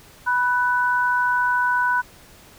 sine tone pair together, 984.4 / 1493 Hz, B5 / F#6, -6 / +15 cents, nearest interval perfect fifth, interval 721 cents, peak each -20 dBFS, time 0.26-2.02 s, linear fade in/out 20 ms, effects pink hiss -48 dBFS RMS until 2.58 s

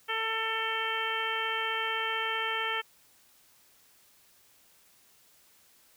harmonic tone, 446.1 Hz, A4, 24 cents sharp, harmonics 1 / 2 / 3 / 4 / 5 / 6 / 7, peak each -39 / -37 / -35 / -35 / -37 / -39 / -36 dBFS, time 0.08-2.82 s, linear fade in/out 20 ms, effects white hiss -62 dBFS RMS until 5.96 s

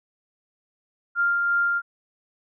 sine tone with tremolo, 1396.9 Hz, F6, in tune, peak -18 dBFS, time 1.15-1.82 s, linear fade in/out 50 ms, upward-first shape sine, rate 2.9 Hz, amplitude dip 25%, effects none

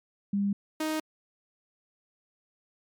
sine / sawtooth tone pair in turn, 200.6 / 312.1 Hz, G3 / D#4, +40 / +5 cents, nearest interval minor sixth, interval 765 cents, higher second, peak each -24 dBFS, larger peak neither, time 0.33-0.53 / 0.8-1 s, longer neither, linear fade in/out 5 ms, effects MP3 96 kbps

